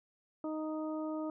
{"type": "harmonic tone", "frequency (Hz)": 311.1, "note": "D#4", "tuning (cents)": 0, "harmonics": [1, 2, 3, 4], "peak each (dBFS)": [-36, -41, -48, -48], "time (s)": [0.44, 1.3], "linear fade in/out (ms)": 2, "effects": []}